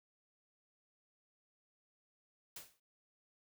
white noise with exponential decay, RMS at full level -45 dBFS, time 2.56-2.8 s, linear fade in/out 5 ms, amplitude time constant 52 ms, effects none

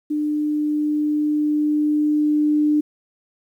sine tone with level ramp, 299.8 Hz, D4, 36 cents sharp, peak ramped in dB -19 to -14 dBFS, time 0.1-2.81 s, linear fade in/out 10 ms, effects 9-bit

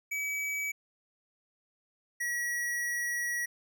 square tone pair in turn, 2284 / 1920.6 Hz, D7 / B6, -49 / -49 cents, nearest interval minor third, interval 300 cents, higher first, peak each -32 / -31 dBFS, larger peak second, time 0.11-0.72 / 2.2-3.46 s, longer second, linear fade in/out 10 ms, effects none

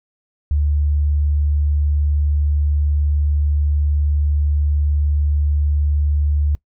sine tone, 73.42 Hz, D2, in tune, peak -14 dBFS, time 0.51-6.55 s, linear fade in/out 0 ms, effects noise-tail reverb RT60 0.1 s tail -22 dB re dry

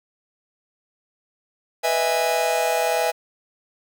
45% pulse chord, E major seventh, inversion second, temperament just, 494.4 / 618.1 / 659.3 / 824.1 Hz, B4 / D#5 / E5 / G#5, +2 / -12 / 0 / -14 cents, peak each -26 / -28 / -23 / -24 dBFS, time 1.83-3.12 s, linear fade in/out 20 ms, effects 9-bit

